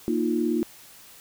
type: chord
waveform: sine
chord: Bb suspended fourth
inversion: none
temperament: just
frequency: 233.1 / 310.8 / 349.6 Hz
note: Bb3 / Eb4 / F4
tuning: 0 / -2 / +2 cents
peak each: -26 dBFS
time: 0.08-0.63 s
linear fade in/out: 0 ms
effects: white hiss -49 dBFS RMS until 1.2 s